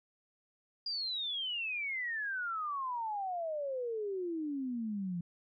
sine exponential sweep, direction down, 4863 to 168.5 Hz, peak -34 dBFS, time 0.86-5.21 s, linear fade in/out 5 ms, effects none

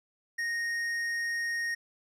sine tone with tanh clipping, 1861 Hz, A#6, 3 cents flat, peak -31 dBFS, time 0.38-1.75 s, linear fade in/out 10 ms, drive 10 dB, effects none

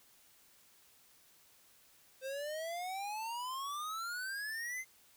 square exponential sweep, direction up, 519 to 2100 Hz, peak -39 dBFS, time 2.21-4.85 s, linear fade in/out 50 ms, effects white hiss -65 dBFS RMS until 5.16 s

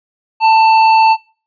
triangle tone with hard clipping, 888 Hz, A5, 16 cents sharp, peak -8 dBFS, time 0.4-1.17 s, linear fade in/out 50 ms, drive 15 dB, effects noise-tail reverb RT60 0.4 s tail -24 dB re dry + resampled to 11025 Hz

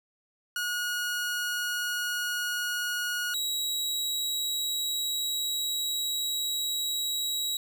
sawtooth tone pair in turn, 1447 / 3863 Hz, F#6 / B7, -39 / -39 cents, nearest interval octave + perfect fourth, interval 1700 cents, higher second, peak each -25 dBFS, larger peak neither, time 0.56-3.34 / 3.34-7.57 s, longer second, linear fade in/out 2 ms, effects none

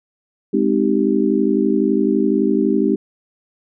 sine chord, Ab major seventh, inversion none, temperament just, 207.7 / 259.6 / 311.5 / 389.3 Hz, Ab3 / C4 / Eb4 / G4, 0 / -13 / +2 / -12 cents, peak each -19 dBFS, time 0.53-2.96 s, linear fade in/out 10 ms, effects none

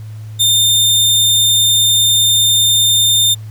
sawtooth tone, 3615 Hz, A7, 46 cents sharp, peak -6 dBFS, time 0.39-3.35 s, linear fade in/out 20 ms, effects added 108 Hz sine -26 dBFS peak until 3.5 s + pink hiss -47 dBFS RMS until 3.5 s

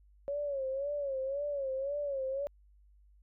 sine tone with vibrato, 554.4 Hz, C#5, in tune, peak -32 dBFS, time 0.28-2.47 s, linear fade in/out 0 ms, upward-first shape sine, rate 1.9 Hz, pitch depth 93 cents each way, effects added 50 Hz sine -59 dBFS peak until 3.22 s

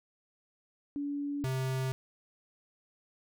sine / square tone pair in turn, 286.2 / 131.22 Hz, D4 / C3, -45 / +5 cents, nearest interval octave + major second, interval 1350 cents, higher first, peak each -32 / -31 dBFS, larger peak second, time 0.96-1.44 / 1.44-1.92 s, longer neither, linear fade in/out 0 ms, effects none

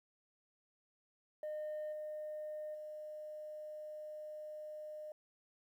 sine tone with level steps, 610 Hz, D#5, 34 cents flat, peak -37 / -40 / -44 dBFS, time 1.43-5.12 s, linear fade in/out 2 ms, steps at 1.92 / 2.74 s, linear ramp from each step 10 ms, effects tanh soft clip ceiling -38 dBFS + 12-bit

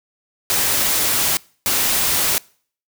white noise bursts at uneven times, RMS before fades -18 dBFS, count 2, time 0.5-1.37 / 1.66-2.38 s, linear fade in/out 0 ms, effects noise-tail reverb RT60 0.5 s tail -25 dB re dry

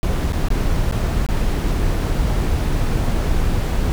brown noise with dropouts, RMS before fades -18 dBFS, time 0.03-3.92 s, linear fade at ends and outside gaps 0 ms, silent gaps 0.323-0.331 / 0.485-0.503 / 0.912-0.923 / 1.264-1.288 s, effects none

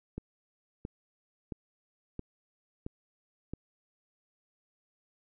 click train, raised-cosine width 3 ms, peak -24 dBFS, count 6, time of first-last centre 0.18-3.536 s, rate 1.49 Hz, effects none

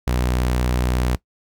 sawtooth tone, 61.74 Hz, B1, in tune, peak -14 dBFS, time 0.07-1.16 s, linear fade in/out 5 ms, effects noise-tail reverb RT60 0.1 s tail -19 dB re dry

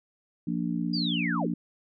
harmonic tone, 58.27 Hz, A#1, in tune, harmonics 3 / 4 / 5, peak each -30 / -31 / -32 dBFS, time 0.47-1.54 s, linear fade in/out 5 ms
sine linear sweep, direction down, 4916 to 198.8 Hz, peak -29 dBFS, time 0.93-1.48 s, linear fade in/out 10 ms
effects none

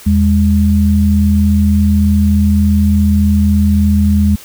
sine tone pair together, 81.2 / 204.6 Hz, E2 / G#3, -26 / -26 cents, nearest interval octave + major third, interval 1600 cents, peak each -10 dBFS, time 0.06-4.36 s, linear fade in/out 10 ms, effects white hiss -36 dBFS RMS until 4.44 s

